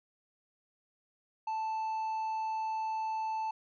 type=tone; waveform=triangle; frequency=880 Hz; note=A5; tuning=in tune; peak=-30 dBFS; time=1.47-3.51 s; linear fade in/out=5 ms; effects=resampled to 16000 Hz